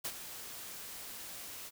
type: noise with ADSR envelope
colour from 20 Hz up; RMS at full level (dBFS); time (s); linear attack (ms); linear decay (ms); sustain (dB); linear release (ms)
white; -36; 0.04-1.71; 15; 53; -10; 39
effects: none